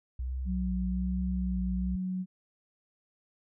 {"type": "tone with vibrato", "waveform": "sine", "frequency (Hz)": 61.74, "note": "B1", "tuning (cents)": 0, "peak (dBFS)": -31, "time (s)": [0.19, 1.96], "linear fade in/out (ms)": 5, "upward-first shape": "sine", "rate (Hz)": 1.2, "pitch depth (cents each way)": 77}
{"type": "tone", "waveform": "sine", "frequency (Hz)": 185, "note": "F#3", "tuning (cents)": 0, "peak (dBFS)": -30, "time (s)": [0.45, 2.26], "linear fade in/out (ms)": 50}
{"effects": []}